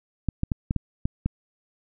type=clicks; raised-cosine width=5 ms; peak=-11 dBFS; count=7; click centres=0.287 / 0.434 / 0.518 / 0.709 / 0.763 / 1.055 / 1.26 s; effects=none